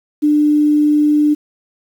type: tone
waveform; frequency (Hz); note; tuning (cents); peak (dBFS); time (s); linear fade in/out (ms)
sine; 298.1; D4; +26; -9; 0.22-1.35; 20
effects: 7-bit